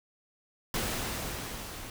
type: noise with level ramp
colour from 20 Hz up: pink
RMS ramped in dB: -31 to -43 dBFS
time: 0.74-1.9 s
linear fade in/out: 2 ms
effects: none